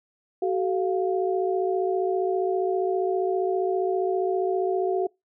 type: tone cluster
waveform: sine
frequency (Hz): 376.6 / 431.6 / 701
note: F#4 / A4 / F5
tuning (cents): +31 / -33 / +6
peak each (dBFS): -23 / -30 / -29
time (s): 0.42-5.07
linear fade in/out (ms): 5
effects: noise-tail reverb RT60 0.2 s tail -25 dB re dry